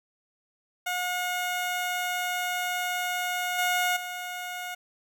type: tone with level steps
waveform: 15% pulse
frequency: 721 Hz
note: F#5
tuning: 45 cents flat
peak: -21 / -17 / -27 dBFS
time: 0.86-4.75 s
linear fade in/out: 10 ms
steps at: 3.58 / 3.96 s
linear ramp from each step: 10 ms
effects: none